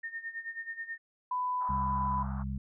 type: tone with tremolo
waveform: sine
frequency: 1827 Hz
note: A#6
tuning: 35 cents flat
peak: -34 dBFS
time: 0.03-0.98 s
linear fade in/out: 10 ms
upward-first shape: sine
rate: 9.3 Hz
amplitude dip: 80%
type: tone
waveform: sine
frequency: 998 Hz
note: B5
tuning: 18 cents sharp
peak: -29 dBFS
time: 1.31-2.23 s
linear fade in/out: 5 ms
type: band-pass noise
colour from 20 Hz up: white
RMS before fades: -46 dBFS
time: 1.6-2.44 s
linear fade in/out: 20 ms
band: 710 to 1300 Hz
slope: 48 dB/octave
type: harmonic tone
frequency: 66.5 Hz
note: C2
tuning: 29 cents sharp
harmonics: 1 / 2 / 3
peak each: -35 / -38 / -38 dBFS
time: 1.69-2.58 s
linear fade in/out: 5 ms
effects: none